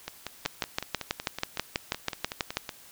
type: two click trains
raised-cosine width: 0.2 ms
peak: -9 / -16 dBFS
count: 14 / 15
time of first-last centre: 0.46-2.57 / 0.08-2.692 s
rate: 6.16 / 5.36 Hz
effects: white hiss -52 dBFS RMS until 2.91 s